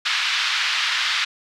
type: band-pass noise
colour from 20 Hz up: white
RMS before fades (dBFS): -22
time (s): 0.05-1.25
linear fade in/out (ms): 10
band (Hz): 1200 to 4200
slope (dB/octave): 24
effects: none